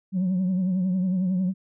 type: tone with vibrato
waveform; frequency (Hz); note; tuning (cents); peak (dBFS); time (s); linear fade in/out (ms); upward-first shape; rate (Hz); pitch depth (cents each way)
sine; 185; F#3; 0; -19; 0.12-1.54; 50; triangle; 11; 78
effects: tanh soft clip ceiling -19 dBFS